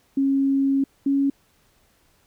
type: tone pair in turn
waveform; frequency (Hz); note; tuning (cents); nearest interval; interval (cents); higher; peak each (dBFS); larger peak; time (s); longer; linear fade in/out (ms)
sine; 273.3 / 277; C#4 / C#4; -24 / -1; unison; 23; second; -17; neither; 0.17-0.84 / 1.06-1.3; first; 5
effects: pink hiss -62 dBFS RMS until 2.26 s